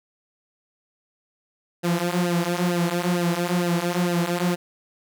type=tone with flanger; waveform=sawtooth; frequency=174.61 Hz; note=F3; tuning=in tune; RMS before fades=-23 dBFS; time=1.83-4.56 s; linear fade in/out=20 ms; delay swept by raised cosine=0.87 to 6.77 ms; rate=2.2 Hz; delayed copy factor=-0.8; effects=none